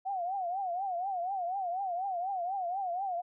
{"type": "tone with vibrato", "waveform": "sine", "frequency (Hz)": 740, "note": "F#5", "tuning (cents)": 0, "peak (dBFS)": -31, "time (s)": [0.05, 3.22], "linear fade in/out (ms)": 20, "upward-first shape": "triangle", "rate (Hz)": 4.1, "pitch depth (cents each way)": 160, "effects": []}